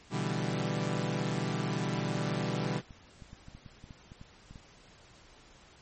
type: chord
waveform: sawtooth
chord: E minor seventh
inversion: second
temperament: equal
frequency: 123.47 / 146.83 / 164.81 / 196 Hz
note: B2 / D3 / E3 / G3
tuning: 0 / 0 / 0 / 0 cents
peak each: -32 dBFS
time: 0.1-2.82 s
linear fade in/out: 50 ms
type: clicks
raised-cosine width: 5 ms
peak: -35 dBFS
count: 12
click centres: 2.908 / 3.222 / 3.331 / 3.484 / 3.55 / 3.662 / 3.841 / 3.908 / 4.119 / 4.214 / 4.51 / 4.558 s
effects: pink hiss -57 dBFS RMS until 5.81 s + MP3 32 kbps